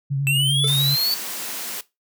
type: tone with vibrato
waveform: sine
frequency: 138.59 Hz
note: C#3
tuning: in tune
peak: -19 dBFS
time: 0.1-0.96 s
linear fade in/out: 20 ms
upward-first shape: sine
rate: 10 Hz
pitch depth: 34 cents each way
type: linear sweep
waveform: square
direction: up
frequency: 2643 to 4546 Hz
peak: -19 dBFS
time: 0.27-1.14 s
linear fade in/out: 0 ms
type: tone with exponential decay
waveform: square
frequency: 440 Hz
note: A4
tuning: in tune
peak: -25 dBFS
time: 0.64-0.79 s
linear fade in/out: 2 ms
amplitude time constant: 31 ms
type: high-pass noise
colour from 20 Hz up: white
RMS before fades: -30 dBFS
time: 0.67-1.81 s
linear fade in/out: 5 ms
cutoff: 160 Hz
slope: 96 dB/octave
effects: noise-tail reverb RT60 0.2 s tail -18 dB re dry